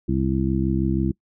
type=harmonic tone; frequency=66.2 Hz; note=C2; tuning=21 cents sharp; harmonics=1 / 2 / 3 / 4 / 5; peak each=-26 / -25 / -24 / -29 / -25 dBFS; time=0.08-1.12 s; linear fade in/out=10 ms; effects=noise-tail reverb RT60 0.1 s tail -24 dB re dry